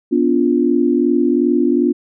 sine chord, B diminished, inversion none, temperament equal with one note detuned, 246.9 / 289.6 / 349.2 Hz, B3 / D4 / F4, 0 / -24 / 0 cents, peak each -16 dBFS, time 0.11-1.93 s, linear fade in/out 20 ms, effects none

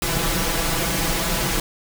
pink noise with comb filter, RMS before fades -22 dBFS, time 0.02-1.6 s, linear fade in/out 2 ms, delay 6 ms, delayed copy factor +0.9, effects none

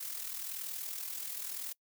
blue noise with amplitude modulation, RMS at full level -38 dBFS, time 0-1.73 s, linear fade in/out 10 ms, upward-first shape sine, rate 40.9 Hz, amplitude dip 55%, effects noise-tail reverb RT60 0.1 s tail -24 dB re dry

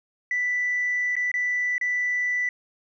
sine tone with dropouts, 1978 Hz, B6, 2 cents sharp, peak -21 dBFS, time 0.31-2.49 s, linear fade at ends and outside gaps 2 ms, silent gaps 1.155-1.165 / 1.316-1.34 / 1.781-1.812 s, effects tanh soft clip ceiling -18 dBFS

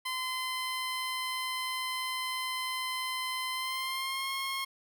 15% pulse tone with pitch glide, 1029 to 1077 Hz, C6 to C6, -29 to +50 cents, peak -26 dBFS, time 0.05-4.65 s, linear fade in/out 10 ms, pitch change +79 cents, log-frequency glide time 3.51-4.3 s, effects none

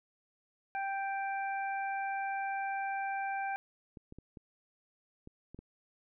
harmonic tone, 785 Hz, G5, 2 cents sharp, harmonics 1 / 2 / 3, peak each -34 / -40 / -44 dBFS, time 0.75-3.56 s, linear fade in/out 0 ms
clicks, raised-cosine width 3 ms, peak -35 dBFS, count 7, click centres 3.972 / 4.124 / 4.186 / 4.372 / 5.274 / 5.546 / 5.59 s
effects none

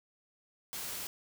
white noise, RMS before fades -40 dBFS, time 0.73-1.07 s, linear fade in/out 0 ms, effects none

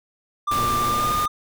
triangle tone with pitch glide, 1185 to 1214.8 Hz, D6 to D#6, +15 to -42 cents, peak -18 dBFS, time 0.47-1.28 s, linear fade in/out 10 ms, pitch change +43 cents, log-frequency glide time 0.87-1.07 s
pink noise, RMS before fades -29 dBFS, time 0.51-1.26 s, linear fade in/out 5 ms
click train, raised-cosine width 2 ms, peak -22 dBFS, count 66, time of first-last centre 0.57-1.116 s, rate 119 Hz
effects none

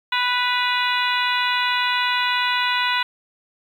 harmonic tone with a mistuned harmonic, 493.9 Hz, B4, in tune, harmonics 2 / 3 / 4 / 5 / 6 / 7 / 8, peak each -23 / -25 / -26 / -27 / -28 / -28 / -29 dBFS, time 0.12-3.03 s, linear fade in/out 5 ms, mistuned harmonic 6, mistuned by -41 cents, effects 8-bit

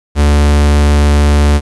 45% pulse tone, 73 Hz, D2, 10 cents flat, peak -6 dBFS, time 0.15-1.61 s, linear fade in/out 50 ms, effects resampled to 24000 Hz + 7-bit

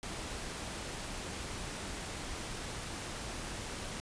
pink noise, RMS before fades -41 dBFS, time 0.03-4 s, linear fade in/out 0 ms, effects resampled to 22050 Hz

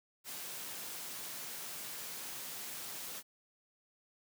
white high-pass noise, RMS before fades -44 dBFS, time 0.24-3.23 s, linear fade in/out 50 ms, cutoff 110 Hz, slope 96 dB/octave, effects none

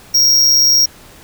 square tone with amplitude modulation, 5600 Hz, F8, 4 cents sharp, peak -6 dBFS, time 0.14-0.86 s, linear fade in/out 10 ms, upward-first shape sine, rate 138 Hz, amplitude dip 55%, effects pink hiss -41 dBFS RMS until 1.23 s

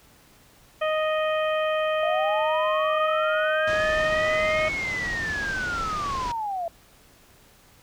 harmonic tone, 622.3 Hz, D#5, in tune, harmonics 1 / 2 / 3 / 4 / 5, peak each -23 / -29 / -33 / -35 / -37 dBFS, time 0.81-4.69 s, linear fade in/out 10 ms
sine linear two-way sweep, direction up then down, 659.3 to 2217 to 659.3 Hz, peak -26 dBFS, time 2.03-6.68 s, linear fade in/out 2 ms, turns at 4.7 s
pink low-pass noise, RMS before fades -35 dBFS, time 3.67-6.32 s, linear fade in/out 5 ms, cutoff 6500 Hz, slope 24 dB/octave
effects pink hiss -55 dBFS RMS until 7.82 s

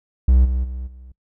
triangle tone with level steps, 63.2 Hz, B1, 41 cents sharp, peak -8 / -16 / -24 / -36 dBFS, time 0.28-1.12 s, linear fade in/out 5 ms, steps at 0.44 / 0.63 / 0.86 s, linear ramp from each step 20 ms, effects noise-tail reverb RT60 0.1 s tail -24 dB re dry

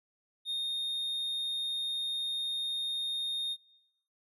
triangle tone, 3684 Hz, A#7, 21 cents flat, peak -30 dBFS, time 0.45-3.57 s, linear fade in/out 50 ms, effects noise-tail reverb RT60 1.0 s tail -25 dB re dry + resampled to 32000 Hz

